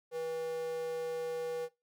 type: tone with high-pass filter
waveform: square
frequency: 161.7 Hz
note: E3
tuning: 33 cents flat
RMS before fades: -37 dBFS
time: 0.11-1.69 s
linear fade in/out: 50 ms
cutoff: 520 Hz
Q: 8.4
effects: noise-tail reverb RT60 0.2 s tail -18 dB re dry